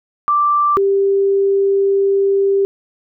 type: tone pair in turn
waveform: sine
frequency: 1174.7 / 394.2 Hz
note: D6 / G4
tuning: 0 / +10 cents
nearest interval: octave + perfect fifth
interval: 1890 cents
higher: first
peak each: -11 dBFS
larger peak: neither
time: 0.28-0.77 / 0.77-2.65 s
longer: second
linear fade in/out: 0 ms
effects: none